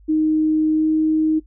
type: tone with pitch glide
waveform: sine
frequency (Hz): 311.2 to 313.2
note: D#4 to D#4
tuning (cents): 0 to +11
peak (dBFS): -14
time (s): 0.08-1.4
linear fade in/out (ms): 20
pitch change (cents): +11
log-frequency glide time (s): 0.73-0.86
effects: noise-tail reverb RT60 0.1 s tail -18 dB re dry + added 50 Hz sine -45 dBFS peak until 1.46 s